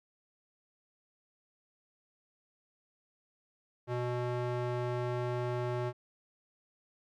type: tone with band-pass filter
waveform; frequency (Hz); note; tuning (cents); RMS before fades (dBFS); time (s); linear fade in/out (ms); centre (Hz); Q
square; 122.7; B2; -11; -34; 3.87-5.93; 50; 560; 0.64
effects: none